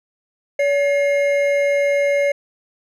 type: tone pair together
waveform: triangle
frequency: 568.7 / 2138 Hz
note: C#5 / C7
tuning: +44 / +37 cents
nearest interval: octave + major seventh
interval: 2293 cents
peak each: -13 / -22 dBFS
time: 0.59-2.32 s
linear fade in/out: 5 ms
effects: none